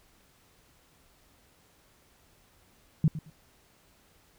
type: tone with echo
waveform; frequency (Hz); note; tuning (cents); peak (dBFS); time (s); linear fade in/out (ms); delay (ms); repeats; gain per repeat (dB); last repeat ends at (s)
sine; 155.56; D#3; 0; -18; 3.04-3.08; 2; 110; 2; -14; 3.3
effects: pink hiss -63 dBFS RMS until 4.38 s